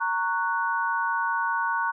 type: chord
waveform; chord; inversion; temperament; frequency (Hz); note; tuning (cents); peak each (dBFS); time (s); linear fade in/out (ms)
sine; F# major; first; just; 925 / 1110 / 1480; A#5 / C#6 / F#6; -14 / +2 / 0; -27 / -29 / -27; 0-1.92; 20
effects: none